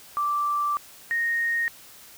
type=tone pair in turn; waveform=sine; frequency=1171 / 1858.8 Hz; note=D6 / A#6; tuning=-5 / -5 cents; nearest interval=minor sixth; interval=800 cents; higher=second; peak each=-22 dBFS; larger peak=neither; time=0.17-0.77 / 1.11-1.68 s; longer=first; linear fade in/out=0 ms; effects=white hiss -48 dBFS RMS until 2.17 s